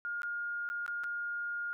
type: tone with dropouts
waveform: sine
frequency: 1419 Hz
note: F6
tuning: 27 cents sharp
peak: -34 dBFS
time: 0.05-1.73 s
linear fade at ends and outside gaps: 0 ms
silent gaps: 0.219-0.232 / 0.69-0.7 / 0.863-0.879 / 1.036-1.041 s
effects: none